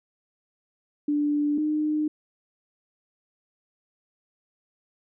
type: tone pair in turn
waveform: sine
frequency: 293.7 / 304.2 Hz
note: D4 / D#4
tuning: 0 / -39 cents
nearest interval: minor second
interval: 61 cents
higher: second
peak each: -21 / -22 dBFS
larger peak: first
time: 1.08-1.58 / 1.58-2.08 s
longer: neither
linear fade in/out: 5 ms
effects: none